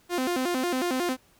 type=tone with vibrato; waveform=sawtooth; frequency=301.3 Hz; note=D4; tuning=44 cents sharp; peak=-21 dBFS; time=0.09-1.17 s; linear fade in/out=50 ms; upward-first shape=square; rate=5.5 Hz; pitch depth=270 cents each way; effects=pink hiss -61 dBFS RMS until 1.39 s